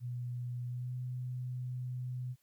sine tone with pitch glide, 122.6 to 125.61 Hz, B2 to B2, -12 to +30 cents, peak -36 dBFS, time 0-2.36 s, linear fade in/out 50 ms, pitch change +42 cents, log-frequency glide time 0.67-0.95 s, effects white hiss -75 dBFS RMS until 2.42 s

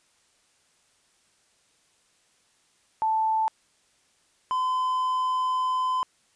sine / triangle tone pair in turn, 880 / 1020.7 Hz, A5 / C6, 0 / -43 cents, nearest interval minor third, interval 257 cents, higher second, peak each -21 / -21 dBFS, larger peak neither, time 3.02-3.48 / 4.51-6.03 s, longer second, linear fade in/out 0 ms, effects white hiss -65 dBFS RMS until 6.35 s + resampled to 22050 Hz

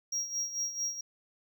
triangle tone with tremolo, 5640 Hz, F8, 16 cents sharp, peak -28 dBFS, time 0.12-1.01 s, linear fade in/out 5 ms, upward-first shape sine, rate 4.5 Hz, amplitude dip 70%, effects none

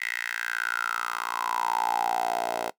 10% pulse tone with high-pass filter sweep, 58.27 Hz, A#1, in tune, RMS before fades -29 dBFS, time 0-2.71 s, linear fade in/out 20 ms, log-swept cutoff 2000 to 590 Hz, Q 8, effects noise-tail reverb RT60 0.1 s tail -19 dB re dry

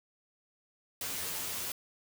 white noise with comb filter, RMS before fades -37 dBFS, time 1.01-1.72 s, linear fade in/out 2 ms, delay 11 ms, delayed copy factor +0.8, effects none

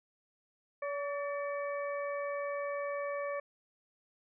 harmonic tone with a mistuned harmonic, 570 Hz, C#5, 48 cents sharp, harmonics 1 / 2 / 3 / 4, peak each -35 / -41 / -45 / -47 dBFS, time 0.82-3.4 s, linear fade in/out 5 ms, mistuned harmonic 3, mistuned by +64 cents, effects none

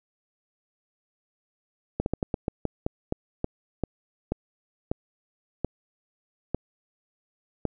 slowing click train, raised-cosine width 2 ms, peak -12 dBFS, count 16, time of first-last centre 2-7.653 s, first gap 61 ms, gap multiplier 1.23, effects none

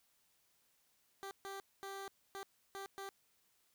15% pulse tone bursts at uneven times, 392 Hz, G4, in tune, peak -38 dBFS, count 6, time 1.23-1.31 / 1.45-1.6 / 1.83-2.08 / 2.35-2.43 / 2.75-2.86 / 2.98-3.09 s, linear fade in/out 0 ms, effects white hiss -75 dBFS RMS until 3.74 s

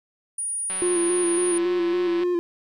sine tone, 9590 Hz, D9, 35 cents sharp, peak -25 dBFS, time 0.38-1.58 s, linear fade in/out 5 ms
click train, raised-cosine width 0.3 ms, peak -21 dBFS, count 288, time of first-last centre 0.7-2.235 s, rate 187 Hz
triangle tone with vibrato, 349.2 Hz, F4, in tune, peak -18 dBFS, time 0.82-2.39 s, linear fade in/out 0 ms, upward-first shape square, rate 3.6 Hz, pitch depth 30 cents each way
effects none

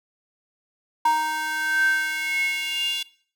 square tone with high-pass filter sweep, 311.1 Hz, D#4, in tune, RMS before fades -24 dBFS, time 1.05-3.03 s, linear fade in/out 5 ms, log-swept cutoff 970 to 3100 Hz, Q 9.4, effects noise-tail reverb RT60 0.5 s tail -20 dB re dry

